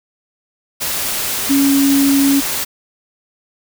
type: tone in noise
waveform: sine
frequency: 277.2 Hz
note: C#4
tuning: in tune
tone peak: -10 dBFS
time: 1.49-2.41 s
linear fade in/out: 20 ms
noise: white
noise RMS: -20 dBFS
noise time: 0.8-2.65 s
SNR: +7 dB
effects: none